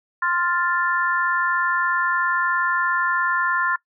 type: chord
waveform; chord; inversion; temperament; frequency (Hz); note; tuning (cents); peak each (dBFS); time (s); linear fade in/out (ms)
sine; F major; second; equal; 1046.5 / 1396.9 / 1760; C6 / F6 / A6; 0 / 0 / 0; -23; 0.22-3.76; 5
effects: noise-tail reverb RT60 0.1 s tail -21 dB re dry